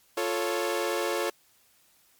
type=chord; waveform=sawtooth; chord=F augmented; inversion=none; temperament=equal; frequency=349.2 / 440 / 554.4 Hz; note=F4 / A4 / C#5; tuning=0 / 0 / 0 cents; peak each=-27 dBFS; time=0.17-1.3 s; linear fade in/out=5 ms; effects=white hiss -63 dBFS RMS until 2.19 s + MP3 96 kbps